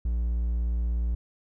triangle tone, 58.4 Hz, A#1, 4 cents sharp, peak -22 dBFS, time 0.05-1.15 s, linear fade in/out 5 ms, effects none

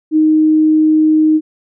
sine tone, 311.1 Hz, D#4, in tune, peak -7 dBFS, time 0.11-1.41 s, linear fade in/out 50 ms, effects none

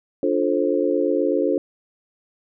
sine chord, D minor seventh, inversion none, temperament just, 293.7 / 352.4 / 440.5 / 528.6 Hz, D4 / F4 / A4 / C5, 0 / +16 / +2 / +18 cents, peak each -23 dBFS, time 0.23-1.58 s, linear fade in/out 2 ms, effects none

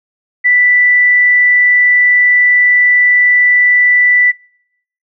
sine tone, 1975.5 Hz, B6, in tune, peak -6 dBFS, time 0.44-4.32 s, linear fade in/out 20 ms, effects noise-tail reverb RT60 0.8 s tail -26 dB re dry

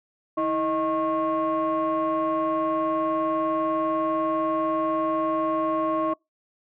sine tone cluster, 322.2 / 626 / 1090 Hz, E4 / D#5 / C#6, -39 / +10 / -29 cents, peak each -25 dBFS, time 0.37-6.14 s, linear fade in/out 10 ms, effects noise-tail reverb RT60 0.2 s tail -26 dB re dry + tanh soft clip ceiling -17 dBFS

